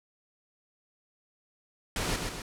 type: noise with echo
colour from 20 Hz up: pink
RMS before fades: -31 dBFS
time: 1.96-2.16 s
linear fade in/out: 2 ms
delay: 130 ms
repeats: 2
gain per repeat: -4 dB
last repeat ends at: 2.42 s
effects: low-pass 10000 Hz 12 dB/octave